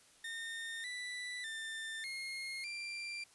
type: tone with pitch steps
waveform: 30% pulse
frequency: 1826 / 1977 / 1790 / 2145 / 2368 Hz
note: A#6 / B6 / A6 / C7 / D7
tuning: -36 / +1 / +29 / +42 / +14 cents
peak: -38 dBFS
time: 0.24-3.24 s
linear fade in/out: 5 ms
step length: 600 ms
effects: white hiss -64 dBFS RMS until 3.34 s + resampled to 24000 Hz